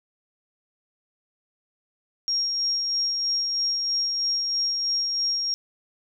sine tone with tremolo, 5580 Hz, F8, 2 cents flat, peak -21 dBFS, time 2.28-5.54 s, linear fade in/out 0 ms, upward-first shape sine, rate 3.1 Hz, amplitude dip 30%, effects none

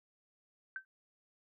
sine tone with exponential decay, 1548 Hz, G6, 22 cents flat, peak -34 dBFS, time 0.76-0.85 s, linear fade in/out 1 ms, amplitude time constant 19 ms, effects none

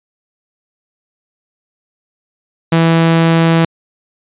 sawtooth tone, 164.81 Hz, E3, in tune, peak -4 dBFS, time 2.72-3.65 s, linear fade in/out 5 ms, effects resampled to 8000 Hz

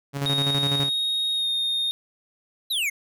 sawtooth tone with tremolo, 140.3 Hz, C#3, 21 cents sharp, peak -19 dBFS, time 0.13-0.9 s, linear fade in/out 50 ms, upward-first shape square, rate 12 Hz, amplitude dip 50%
triangle tone with pitch glide, 3741 to 3687 Hz, A#7 to A#7, +5 to -20 cents, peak -21 dBFS, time 0.26-1.91 s, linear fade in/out 0 ms, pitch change -25 cents, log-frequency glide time 1.34-1.47 s
square exponential sweep, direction down, 4089 to 2076 Hz, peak -23 dBFS, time 2.7-2.9 s, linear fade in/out 10 ms
effects none

